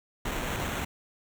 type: noise with sample-and-hold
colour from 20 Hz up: pink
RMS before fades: -32 dBFS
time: 0.25-0.85 s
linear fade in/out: 5 ms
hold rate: 4900 Hz
effects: none